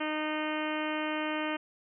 harmonic tone, 307.3 Hz, D#4, 21 cents flat, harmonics 1 / 2 / 3 / 4 / 5 / 6 / 7 / 8 / 9 / 10, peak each -34 / -37 / -39 / -40 / -41 / -42 / -42 / -43 / -44 / -44 dBFS, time 0-1.57 s, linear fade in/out 10 ms, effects none

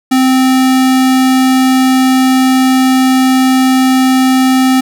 square tone, 260.1 Hz, C4, 10 cents flat, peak -7 dBFS, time 0.11-4.81 s, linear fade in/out 10 ms, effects none

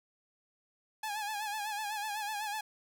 sawtooth tone with vibrato, 842 Hz, G#5, 24 cents sharp, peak -31 dBFS, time 1.03-2.61 s, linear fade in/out 5 ms, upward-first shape sine, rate 8 Hz, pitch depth 70 cents each way, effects 11-bit

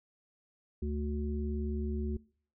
harmonic tone, 73.42 Hz, D2, in tune, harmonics 1 / 3 / 5, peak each -33 / -38 / -40 dBFS, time 0.82-2.17 s, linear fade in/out 5 ms, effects noise-tail reverb RT60 0.5 s tail -23 dB re dry

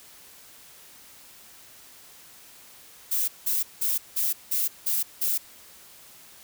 violet noise bursts, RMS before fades -25 dBFS, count 7, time 3.11-5.38 s, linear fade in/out 10 ms, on 170 ms, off 180 ms, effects white hiss -50 dBFS RMS until 6.43 s

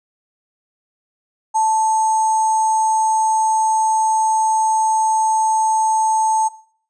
sine tone with sample-and-hold, 880 Hz, A5, in tune, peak -13 dBFS, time 1.54-6.49 s, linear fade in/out 20 ms, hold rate 7350 Hz, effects noise-tail reverb RT60 0.5 s tail -18 dB re dry + resampled to 24000 Hz

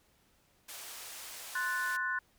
white band-pass noise, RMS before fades -46 dBFS, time 0.68-1.97 s, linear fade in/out 10 ms, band 480 to 13000 Hz, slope 12 dB/octave
sine chord, F# diminished, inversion second, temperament equal, 1046.5 / 1480 / 1760 Hz, C6 / F#6 / A6, 0 / 0 / 0 cents, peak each -38 / -33 / -37 dBFS, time 1.55-2.19 s, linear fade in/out 5 ms
effects pink hiss -69 dBFS RMS until 2.38 s

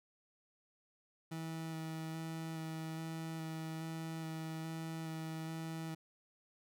30% pulse tone with vibrato, 161.1 Hz, E3, 39 cents flat, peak -38 dBFS, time 1.31-5.95 s, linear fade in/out 10 ms, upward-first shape square, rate 1.2 Hz, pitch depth 10 cents each way, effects none

